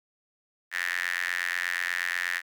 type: tone with high-pass filter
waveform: sawtooth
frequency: 88.3 Hz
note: F2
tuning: 20 cents sharp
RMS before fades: -30 dBFS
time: 0.71-2.42 s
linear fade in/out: 50 ms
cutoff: 1800 Hz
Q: 7.9
effects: none